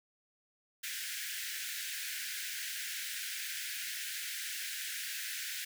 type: high-pass noise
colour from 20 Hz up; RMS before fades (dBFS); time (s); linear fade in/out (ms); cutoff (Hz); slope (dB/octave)
pink; -40; 0.83-5.65; 10; 1500; 96
effects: none